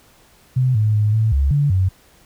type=tone with pitch steps; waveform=sine; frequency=128.1 / 107.3 / 105.7 / 110.2 / 69.2 / 144 / 93.8 Hz; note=C3 / A2 / G#2 / A2 / C#2 / D3 / F#2; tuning=-36 / -43 / +31 / +3 / -2 / -34 / +24 cents; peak=-13 dBFS; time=0.56-1.89 s; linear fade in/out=10 ms; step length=190 ms; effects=pink hiss -52 dBFS RMS until 2.25 s